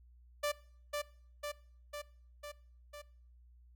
sawtooth tone with echo, 587.3 Hz, D5, in tune, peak -28 dBFS, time 0.43-0.52 s, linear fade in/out 10 ms, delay 500 ms, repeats 5, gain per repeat -3 dB, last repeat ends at 3.02 s, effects noise-tail reverb RT60 0.6 s tail -21 dB re dry + added 60 Hz sine -58 dBFS peak until 3.75 s

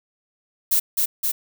violet noise with echo, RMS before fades -18 dBFS, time 0.71-0.8 s, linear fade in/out 10 ms, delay 260 ms, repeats 2, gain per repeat -2 dB, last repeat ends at 1.32 s, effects none

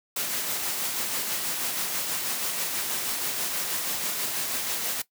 white noise with tremolo, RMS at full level -28 dBFS, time 0.16-5.02 s, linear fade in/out 5 ms, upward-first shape sine, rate 6.2 Hz, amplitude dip 30%, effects noise-tail reverb RT60 0.1 s tail -18 dB re dry + high-pass 150 Hz 12 dB/octave

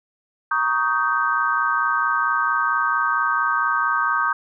sine chord, Eb dominant seventh, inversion second, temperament just, 933.4 / 1120.1 / 1244.5 / 1555.6 Hz, Bb5 / Db6 / Eb6 / G6, +2 / +18 / 0 / -14 cents, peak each -27 / -24 / -22 / -22 dBFS, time 0.51-4.33 s, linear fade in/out 5 ms, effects none

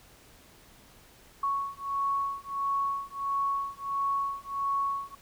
sine beating tone pair, 1108.7 / 1110.2 Hz, C#6 / C#6, 0 / +2 cents, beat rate 1.5 Hz, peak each -31 dBFS, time 1.43-5.15 s, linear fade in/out 5 ms, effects pink hiss -56 dBFS RMS until 5.21 s

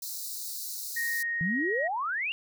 white high-pass noise, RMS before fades -37 dBFS, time 0.02-1.23 s, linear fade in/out 5 ms, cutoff 3900 Hz, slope 96 dB/octave
sine tone with pitch glide, 1864.7 to 1892.9 Hz, A#6 to A#6, 0 to +26 cents, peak -28 dBFS, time 0.96-1.88 s, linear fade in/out 10 ms, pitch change +26 cents, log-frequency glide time 1.34-1.66 s
sine exponential sweep, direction up, 157.8 to 2880 Hz, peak -28 dBFS, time 1.41-2.32 s, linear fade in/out 0 ms
effects none

